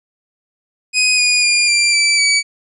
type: tone with pitch steps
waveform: 20% pulse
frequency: 2503 / 2457 / 2412 / 2368 / 2325 / 2282 Hz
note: D#7 / D#7 / D7 / D7 / D7 / C#7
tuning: +10 / -22 / +46 / +14 / -18 / +50 cents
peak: -6 dBFS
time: 0.93-2.43 s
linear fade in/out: 50 ms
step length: 250 ms
effects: resampled to 24000 Hz